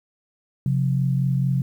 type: tone pair together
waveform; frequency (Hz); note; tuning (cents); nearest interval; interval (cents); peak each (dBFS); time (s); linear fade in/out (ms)
sine; 133.88 / 178.4; C3 / F3; +40 / +37; perfect fourth; 497; -19 / -25; 0.66-1.62; 2
effects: 9-bit